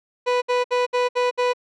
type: tone bursts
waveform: 30% pulse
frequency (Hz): 493.9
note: B4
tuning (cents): 0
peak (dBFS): -15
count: 6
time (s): 0.26-1.535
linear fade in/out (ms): 20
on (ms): 160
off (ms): 63
effects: low-pass 4000 Hz 12 dB/octave